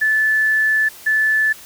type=tone pair in turn; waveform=sine; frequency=1743 / 1743 Hz; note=A6 / A6; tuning=-17 / -17 cents; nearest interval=unison; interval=0 cents; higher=neither; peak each=-13 dBFS; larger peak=neither; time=0.01-0.89 / 1.06-1.53 s; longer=first; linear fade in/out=10 ms; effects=white hiss -40 dBFS RMS until 1.65 s